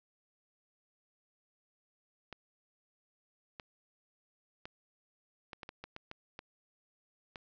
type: clicks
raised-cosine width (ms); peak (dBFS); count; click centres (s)
0.3; -28; 11; 2.327 / 3.598 / 4.655 / 5.532 / 5.632 / 5.691 / 5.84 / 5.964 / 6.114 / 6.391 / 7.358
effects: resampled to 16000 Hz + 10-bit